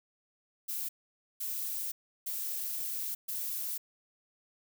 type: noise bursts at uneven times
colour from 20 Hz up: violet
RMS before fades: -36 dBFS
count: 4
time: 0.68-0.89 / 1.4-1.92 / 2.26-3.15 / 3.28-3.78 s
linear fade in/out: 10 ms
effects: none